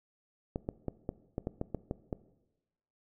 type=clicks; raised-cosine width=2 ms; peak=-20 dBFS; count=10; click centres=0.559 / 0.689 / 0.883 / 1.091 / 1.381 / 1.471 / 1.614 / 1.747 / 1.911 / 2.128 s; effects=noise-tail reverb RT60 1.0 s tail -18 dB re dry